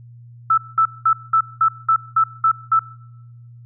sine tone bursts, 1318.5 Hz, E6, in tune, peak -11 dBFS, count 9, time 0.5-2.793 s, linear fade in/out 5 ms, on 77 ms, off 200 ms, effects noise-tail reverb RT60 1.0 s tail -22 dB re dry + added 119 Hz sine -39 dBFS peak until 3.65 s

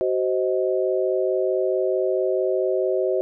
sine chord, C diminished, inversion second, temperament just, 376.7 / 523.3 / 627.9 Hz, Gb4 / C5 / Eb5, +31 / 0 / +16 cents, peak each -22 / -24 / -25 dBFS, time 0.01-3.21 s, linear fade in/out 0 ms, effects none

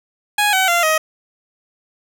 15% pulse tone with pitch steps, 830.6 / 757.3 / 690.4 / 629.5 Hz, G#5 / F#5 / F5 / D#5, 0 / +40 / -20 / +20 cents, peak -7 dBFS, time 0.38-0.98 s, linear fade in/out 5 ms, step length 150 ms, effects none

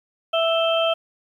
harmonic tone with a mistuned harmonic, 659.3 Hz, E5, in tune, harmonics 1 / 2 / 4 / 5, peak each -19 / -26 / -29 / -25 dBFS, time 0.33-0.94 s, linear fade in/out 10 ms, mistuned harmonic 5, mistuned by -83 cents, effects 9-bit

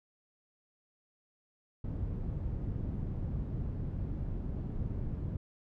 white low-pass noise, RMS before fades -36 dBFS, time 1.84-5.37 s, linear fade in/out 5 ms, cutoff 120 Hz, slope 12 dB/octave, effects none

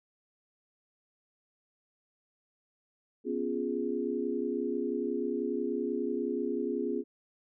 sine chord, C# dominant seventh, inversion third, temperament equal, 246.9 / 277.2 / 349.2 / 415.3 Hz, B3 / C#4 / E#4 / G#4, 0 / 0 / 0 / 0 cents, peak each -35 / -36 / -35 / -34 dBFS, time 3.24-7.04 s, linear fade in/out 50 ms, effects none

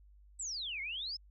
sine exponential two-way sweep, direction down then up, 8160 to 2100 to 5330 Hz, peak -37 dBFS, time 0.39-1.17 s, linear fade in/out 10 ms, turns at 0.81 s, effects added 50 Hz sine -57 dBFS peak until 1.3 s

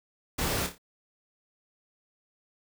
pink noise with echo, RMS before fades -30 dBFS, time 0.38-0.67 s, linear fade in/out 10 ms, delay 28 ms, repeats 4, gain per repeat -7 dB, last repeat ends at 0.782 s, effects none

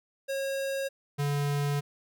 square tone pair in turn, 544 / 143.7 Hz, C#5 / D3, -33 / -37 cents, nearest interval octave + major seventh, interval 2304 cents, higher first, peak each -30 / -27 dBFS, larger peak second, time 0.28-0.89 / 1.18-1.81 s, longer second, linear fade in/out 20 ms, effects none

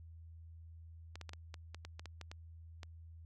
clicks, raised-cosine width 0.2 ms, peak -30 dBFS, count 12, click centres 1.156 / 1.213 / 1.293 / 1.334 / 1.542 / 1.746 / 1.85 / 1.995 / 2.057 / 2.213 / 2.315 / 2.832 s, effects added 82 Hz sine -51 dBFS peak until 3.25 s

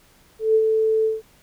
sine tone with ADSR envelope, 440 Hz, A4, in tune, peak -12 dBFS, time 0.39-1.22 s, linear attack 160 ms, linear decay 62 ms, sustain -4 dB, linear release 170 ms, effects pink hiss -55 dBFS RMS until 1.42 s

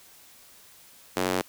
square tone with high-pass filter, 46.25 Hz, F#1, in tune, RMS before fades -27 dBFS, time 1.16-1.42 s, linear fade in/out 10 ms, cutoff 340 Hz, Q 0.93, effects white hiss -53 dBFS RMS until 1.48 s

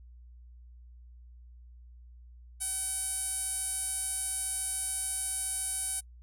sawtooth tone with band-pass filter, 761 Hz, F#5, 48 cents sharp, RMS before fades -34 dBFS, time 2.6-6.01 s, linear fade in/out 20 ms, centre 9700 Hz, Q 7.6, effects noise-tail reverb RT60 0.1 s tail -26 dB re dry + added 60 Hz sine -49 dBFS peak until 6.22 s

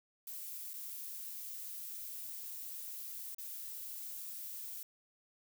violet noise with dropouts, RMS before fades -45 dBFS, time 0.27-4.83 s, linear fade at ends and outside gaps 2 ms, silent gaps 0.734-0.739 / 3.347-3.383 s, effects none

